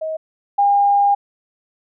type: tone pair in turn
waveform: sine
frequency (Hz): 633 / 807.1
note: D#5 / G#5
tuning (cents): +30 / -50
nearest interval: major third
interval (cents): 420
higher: second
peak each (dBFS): -21 / -11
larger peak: second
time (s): 0.01-0.17 / 0.58-1.15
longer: second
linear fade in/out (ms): 10
effects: none